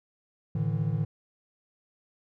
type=chord; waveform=triangle; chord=A suspended fourth; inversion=none; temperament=equal with one note detuned; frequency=110 / 146.83 / 161.98 Hz; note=A2 / D3 / E3; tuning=0 / 0 / -30 cents; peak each=-28 dBFS; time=0.55-1.05 s; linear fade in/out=5 ms; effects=none